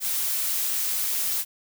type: noise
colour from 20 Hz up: blue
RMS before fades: -26 dBFS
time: 0-1.45 s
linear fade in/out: 50 ms
effects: none